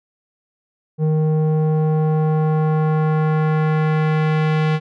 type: tone with low-pass filter sweep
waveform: square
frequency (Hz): 155.56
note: D#3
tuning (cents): 0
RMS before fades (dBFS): -17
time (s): 0.98-4.8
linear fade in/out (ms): 50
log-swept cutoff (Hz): 440 to 2900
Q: 1.1
effects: none